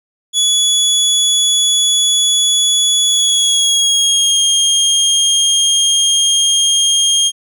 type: tone with pitch glide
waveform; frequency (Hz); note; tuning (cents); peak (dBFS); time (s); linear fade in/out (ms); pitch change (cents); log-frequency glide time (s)
25% pulse; 3400 to 3226; G#7 to G7; +40 to +49; -6; 0.33-7.32; 50; -91; 3.04-4.45
effects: none